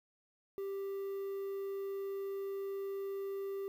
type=tone with quantisation; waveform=triangle; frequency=392.9 Hz; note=G4; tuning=4 cents sharp; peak=-35 dBFS; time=0.58-3.68 s; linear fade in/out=0 ms; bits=10; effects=none